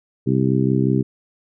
harmonic tone, 65.5 Hz, C2, 2 cents sharp, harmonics 2 / 3 / 4 / 5 / 6, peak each -19 / -21 / -22 / -23 / -24 dBFS, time 0.26-1.03 s, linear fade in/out 20 ms, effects none

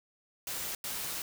white noise bursts at uneven times, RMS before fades -37 dBFS, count 2, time 0.47-0.75 / 0.84-1.22 s, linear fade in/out 2 ms, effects none

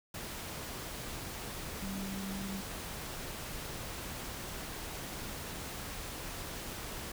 sine tone in noise, 194.1 Hz, G3, 17 cents flat, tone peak -38 dBFS, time 1.82-2.61 s, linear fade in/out 5 ms, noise pink, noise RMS -42 dBFS, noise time 0.14-7.12 s, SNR +1 dB, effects none

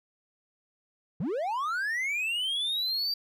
triangle linear sweep, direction up, 130 to 4699 Hz, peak -26 dBFS, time 1.2-3.14 s, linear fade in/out 5 ms, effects none

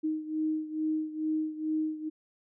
sine beating tone pair, 311.1 / 313.4 Hz, D#4 / D#4, 0 / +13 cents, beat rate 2.3 Hz, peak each -30 / -34 dBFS, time 0.03-2.1 s, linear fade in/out 20 ms, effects none

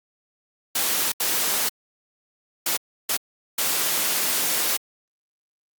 white noise bursts at uneven times, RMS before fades -23 dBFS, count 5, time 0.75-1.12 / 1.2-1.69 / 2.66-2.77 / 3.09-3.17 / 3.58-4.77 s, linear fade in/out 5 ms, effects high-pass 200 Hz 12 dB/octave + Opus 48 kbps

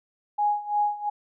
sine tone with tremolo, 830 Hz, G#5, 1 cent flat, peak -19 dBFS, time 0.38-1.1 s, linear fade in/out 10 ms, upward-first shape sine, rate 2.9 Hz, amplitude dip 85%, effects none

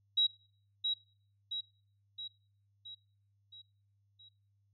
sine tone with echo, 3857 Hz, B7, 42 cents flat, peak -25 dBFS, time 0.17-0.27 s, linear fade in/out 10 ms, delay 670 ms, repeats 6, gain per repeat -5 dB, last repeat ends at 4.29 s, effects noise-tail reverb RT60 0.5 s tail -20 dB re dry + added 100 Hz sine -70 dBFS peak until 4.73 s

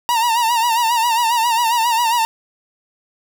45% pulse tone with vibrato, 932.3 Hz, A#5, in tune, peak -14 dBFS, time 0.09-2.25 s, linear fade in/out 0 ms, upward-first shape sine, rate 7.4 Hz, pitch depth 80 cents each way, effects none

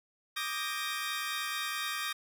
20% pulse chord, Eb major seventh, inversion third, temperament equal with one note detuned, 1174.7 / 1244.5 / 1590.8 / 1864.7 Hz, D6 / Eb6 / G6 / Bb6, 0 / 0 / +25 / 0 cents, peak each -34 / -35 / -35 / -33 dBFS, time 0.36-2.13 s, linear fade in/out 10 ms, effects none

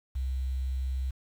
sine tone with quantisation, 65.2 Hz, C2, 5 cents flat, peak -28 dBFS, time 0.15-1.11 s, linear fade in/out 10 ms, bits 9, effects none

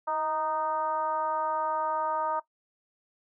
sine tone with frequency modulation, 932.3 Hz, A#5, in tune, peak -26 dBFS, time 0.07-2.4 s, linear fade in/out 10 ms, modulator 304 Hz, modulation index 1, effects noise-tail reverb RT60 0.1 s tail -17 dB re dry + high-pass 400 Hz 12 dB/octave

